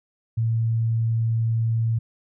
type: tone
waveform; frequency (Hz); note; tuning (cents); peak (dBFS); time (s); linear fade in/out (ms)
sine; 113.8; A#2; -41; -19; 0.37-1.99; 10
effects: none